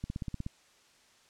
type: click train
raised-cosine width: 5 ms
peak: -23 dBFS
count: 8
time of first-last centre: 0.04-0.464 s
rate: 16.5 Hz
effects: white hiss -63 dBFS RMS until 1.29 s + low-pass 7000 Hz 12 dB/octave